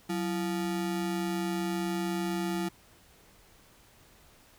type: ring-modulated tone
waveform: square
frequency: 261.6 Hz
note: C4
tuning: in tune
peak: -27 dBFS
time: 0.09-2.69 s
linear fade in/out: 10 ms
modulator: 75.8 Hz
effects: pink hiss -59 dBFS RMS until 4.58 s